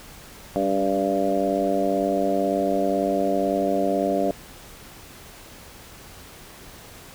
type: harmonic tone with a mistuned harmonic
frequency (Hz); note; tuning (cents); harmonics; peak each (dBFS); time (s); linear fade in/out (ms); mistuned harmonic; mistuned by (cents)
98; G2; 0; 2 / 3 / 4 / 5 / 6 / 7; -29 / -26 / -28 / -29 / -25 / -26; 0.56-4.31; 0; 3; -36
effects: pink hiss -44 dBFS RMS until 7.14 s